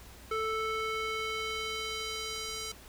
square tone with band-pass filter sweep, 440 Hz, A4, in tune, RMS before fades -35 dBFS, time 0.31-2.72 s, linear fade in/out 5 ms, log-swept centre 1300 to 5800 Hz, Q 1.1, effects added 60 Hz sine -53 dBFS peak until 2.88 s + pink hiss -53 dBFS RMS until 2.88 s

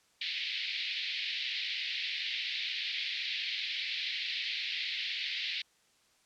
white band-pass noise, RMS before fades -36 dBFS, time 0.21-5.62 s, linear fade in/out 5 ms, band 2000 to 4300 Hz, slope 48 dB/octave, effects white hiss -68 dBFS RMS until 6.25 s + low-pass 8000 Hz 12 dB/octave

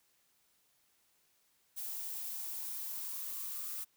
violet noise with high-pass filter sweep, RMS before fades -41 dBFS, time 1.76-3.85 s, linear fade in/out 20 ms, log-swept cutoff 730 to 1200 Hz, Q 6.4, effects white hiss -73 dBFS RMS until 3.96 s

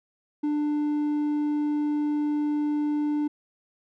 sine tone with hard clipping, 296.6 Hz, D4, 17 cents sharp, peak -24 dBFS, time 0.43-3.28 s, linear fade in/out 10 ms, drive 3 dB, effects none

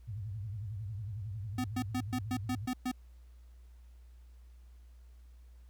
sine tone with vibrato, 103.83 Hz, G#2, in tune, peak -37 dBFS, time 0.07-2.67 s, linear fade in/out 20 ms, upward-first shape sine, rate 11 Hz, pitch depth 190 cents each way
square tone bursts, 252.6 Hz, B3, 39 cents sharp, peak -32 dBFS, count 8, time 1.58-2.916 s, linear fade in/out 5 ms, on 62 ms, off 120 ms
effects added 60 Hz sine -52 dBFS peak until 5.69 s + pink hiss -73 dBFS RMS until 5.69 s

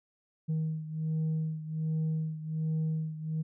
sine beating tone pair, 157.6 / 158.9 Hz, D#3 / D#3, +23 / +37 cents, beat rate 1.3 Hz, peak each -29 / -33 dBFS, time 0.48-3.43 s, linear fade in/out 20 ms, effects tanh soft clip ceiling -26 dBFS

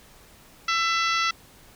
harmonic tone with a mistuned harmonic, 668 Hz, E5, 23 cents sharp, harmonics 2 / 3 / 4 / 5 / 6 / 7 / 8 / 9, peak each -24 / -28 / -30 / -32 / -34 / -35 / -36 / -37 dBFS, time 0.68-1.31 s, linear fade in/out 5 ms, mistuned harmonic 7, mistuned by -34 cents, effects pink hiss -52 dBFS RMS until 1.75 s

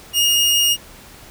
sawtooth tone, 2851 Hz, F7, 35 cents sharp, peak -10 dBFS, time 0.13-0.77 s, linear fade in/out 50 ms, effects pink hiss -42 dBFS RMS until 1.3 s

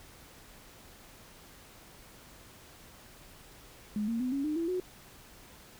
sine tone with pitch steps, 210 / 230.3 / 252.6 / 277.1 / 303.9 / 333.4 / 365.6 Hz, G#3 / A#3 / B3 / C#4 / D#4 / E4 / F#4, +19 / -21 / +39 / -1 / -41 / +20 / -21 cents, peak -29 dBFS, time 3.96-4.8 s, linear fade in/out 2 ms, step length 120 ms, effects pink hiss -54 dBFS RMS until 5.79 s

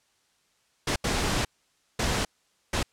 pink noise bursts at uneven times, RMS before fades -26 dBFS, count 4, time 0.87-0.96 / 1.04-1.45 / 1.99-2.25 / 2.73-2.83 s, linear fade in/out 5 ms, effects white hiss -68 dBFS RMS until 2.92 s + low-pass 8000 Hz 12 dB/octave

